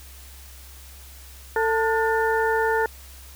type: harmonic tone with a mistuned harmonic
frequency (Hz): 446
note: A4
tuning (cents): +23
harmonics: 1 / 2 / 3 / 4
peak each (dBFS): -22 / -24 / -27 / -28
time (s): 1.56-2.86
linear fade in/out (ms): 2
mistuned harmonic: 3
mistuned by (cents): +130
effects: added 66 Hz sine -43 dBFS peak until 3.35 s + white hiss -47 dBFS RMS until 3.35 s